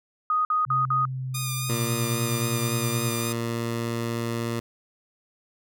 sine tone bursts, 1244.5 Hz, D#6, in tune, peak -20 dBFS, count 4, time 0.3-1.053 s, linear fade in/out 2 ms, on 150 ms, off 51 ms
sine tone with pitch glide, 130.81 to 126.14 Hz, C3 to B2, 0 to +37 cents, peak -28 dBFS, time 0.66-3.13 s, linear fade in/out 50 ms, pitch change -63 cents, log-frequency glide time 1.07-1.99 s
5% pulse tone with vibrato, 1216 Hz, D#6, 40 cents flat, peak -18 dBFS, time 1.34-3.33 s, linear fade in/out 10 ms, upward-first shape sine, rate 3.7 Hz, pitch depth 25 cents each way
15% pulse tone, 116.54 Hz, A#2, in tune, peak -20 dBFS, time 1.69-4.6 s, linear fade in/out 5 ms
effects none

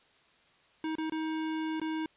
square tone with dropouts, 316.3 Hz, D#4, 29 cents sharp, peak -32 dBFS, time 0.84-2.06 s, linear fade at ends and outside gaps 2 ms, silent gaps 0.954-0.983 / 1.098-1.121 / 1.799-1.815 s, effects white hiss -64 dBFS RMS until 2.16 s + resampled to 8000 Hz

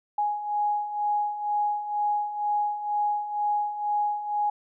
sine beating tone pair, 830 / 832.1 Hz, G#5 / G#5, -1 / +3 cents, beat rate 2.1 Hz, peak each -31 / -25 dBFS, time 0.18-4.5 s, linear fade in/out 5 ms, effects none

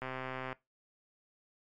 click train, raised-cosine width 0.5 ms, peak -24 dBFS, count 67, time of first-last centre 0.02-0.528 s, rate 130 Hz, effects noise-tail reverb RT60 0.2 s tail -20 dB re dry + MP3 96 kbps

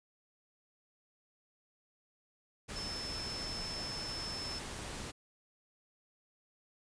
sine tone in noise, 5274 Hz, E8, in tune, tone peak -40 dBFS, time 2.75-4.6 s, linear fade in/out 20 ms, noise pink, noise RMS -43 dBFS, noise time 2.68-5.12 s, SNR 0 dB, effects resampled to 22050 Hz

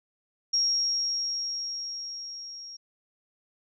sine tone with level ramp, 5588 Hz, F8, in tune, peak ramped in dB -21 to -40 dBFS, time 0.53-2.77 s, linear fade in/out 10 ms, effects none

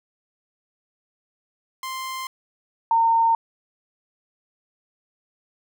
sawtooth / sine tone pair in turn, 1046.5 / 913.7 Hz, C6 / A#5, 0 / -35 cents, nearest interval major second, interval 235 cents, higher first, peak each -25 / -15 dBFS, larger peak second, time 1.83-2.27 / 2.91-3.35 s, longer neither, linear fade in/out 2 ms, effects none

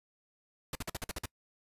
pink noise bursts, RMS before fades -37 dBFS, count 8, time 0.73-1.257 s, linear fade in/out 2 ms, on 23 ms, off 49 ms, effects noise-tail reverb RT60 0.1 s tail -25 dB re dry + resampled to 32000 Hz

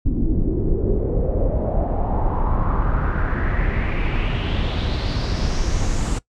brown noise with low-pass filter sweep, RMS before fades -20 dBFS, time 0.05-6.19 s, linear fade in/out 10 ms, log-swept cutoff 260 to 8000 Hz, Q 3.9, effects noise-tail reverb RT60 0.1 s tail -19 dB re dry

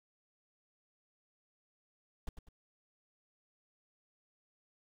brown noise with echo, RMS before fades -37 dBFS, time 2.27-2.29 s, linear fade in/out 2 ms, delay 99 ms, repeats 2, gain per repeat -9 dB, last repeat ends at 2.488 s, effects none

